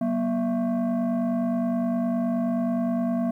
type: tone with frequency modulation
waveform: sine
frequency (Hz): 239.3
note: A#3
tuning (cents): +46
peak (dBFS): -20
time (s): 0.01-3.31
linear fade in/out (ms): 5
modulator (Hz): 429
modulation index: 0.86
effects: tanh soft clip ceiling -20 dBFS + 10-bit